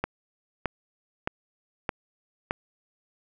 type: click train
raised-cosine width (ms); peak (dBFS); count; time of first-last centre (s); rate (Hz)
0.5; -11; 5; 0.04-2.509; 1.62
effects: none